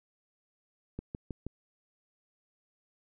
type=click train; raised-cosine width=3 ms; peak=-24 dBFS; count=4; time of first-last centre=0.99-1.466 s; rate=6.3 Hz; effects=none